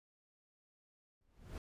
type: noise with exponential growth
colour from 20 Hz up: brown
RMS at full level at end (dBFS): -41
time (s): 1.21-1.58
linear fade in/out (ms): 1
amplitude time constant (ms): 80
effects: resampled to 32000 Hz